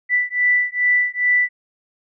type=beating tone pair; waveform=sine; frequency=1975.5 / 1977.9 Hz; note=B6 / B6; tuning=0 / +2 cents; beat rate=2.4 Hz; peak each=-18 dBFS; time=0.09-1.49 s; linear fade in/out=50 ms; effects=none